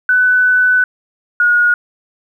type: tone pair in turn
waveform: sine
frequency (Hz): 1498 / 1443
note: F#6 / F#6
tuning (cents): +21 / -44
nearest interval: minor second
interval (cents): 65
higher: first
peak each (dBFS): -8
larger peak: neither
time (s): 0.09-0.84 / 1.4-1.74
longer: first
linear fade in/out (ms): 2
effects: 8-bit